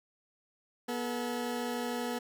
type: tone pair together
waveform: 20% pulse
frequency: 242.5 / 432.1 Hz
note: B3 / A4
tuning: -31 / -31 cents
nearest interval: minor seventh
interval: 1000 cents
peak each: -29 / -34 dBFS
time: 0.88-2.19 s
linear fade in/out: 10 ms
effects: none